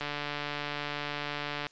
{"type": "click train", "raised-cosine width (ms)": 0.3, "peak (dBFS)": -18, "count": 243, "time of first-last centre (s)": [0.01, 1.668], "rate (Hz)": 146, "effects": ["white hiss -61 dBFS RMS until 1.71 s", "resampled to 16000 Hz"]}